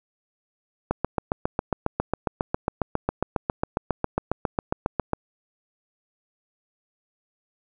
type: click train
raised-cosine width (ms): 1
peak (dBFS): -8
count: 32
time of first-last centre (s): 0.91-5.133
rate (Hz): 7.34
effects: none